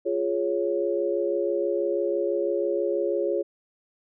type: chord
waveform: sine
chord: Db major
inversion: first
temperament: equal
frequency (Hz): 349.2 / 415.3 / 554.4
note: F4 / Ab4 / Db5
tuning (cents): 0 / 0 / 0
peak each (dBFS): -27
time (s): 0.05-3.43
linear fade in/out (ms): 20
effects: none